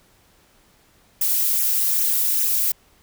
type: noise with flanger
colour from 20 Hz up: violet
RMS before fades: -20 dBFS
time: 1.21-2.72 s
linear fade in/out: 5 ms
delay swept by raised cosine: 0.21 to 5.31 ms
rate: 2.5 Hz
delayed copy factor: -1
effects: pink hiss -57 dBFS RMS until 3.02 s